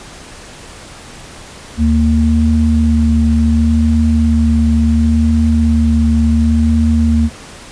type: tone pair together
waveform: sine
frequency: 76.6 / 229.1 Hz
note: D#2 / A#3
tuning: -27 / -30 cents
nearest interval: octave + perfect fifth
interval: 1897 cents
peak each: -11 dBFS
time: 1.77-7.3 s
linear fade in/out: 50 ms
effects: pink hiss -34 dBFS RMS until 7.71 s + resampled to 22050 Hz